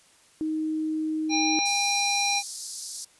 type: tone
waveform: sine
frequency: 312.9 Hz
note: D#4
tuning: 10 cents sharp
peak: -25 dBFS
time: 0.41-1.59 s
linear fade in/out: 0 ms
type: harmonic tone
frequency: 805 Hz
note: G5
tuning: 46 cents sharp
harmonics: 1 / 3 / 5 / 7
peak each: -28 / -28 / -28 / -28 dBFS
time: 1.29-2.43 s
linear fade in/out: 50 ms
type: high-pass noise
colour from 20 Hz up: pink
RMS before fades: -35 dBFS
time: 1.65-3.05 s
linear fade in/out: 10 ms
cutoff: 4500 Hz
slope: 48 dB/octave
effects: white hiss -58 dBFS RMS until 3.19 s + resampled to 24000 Hz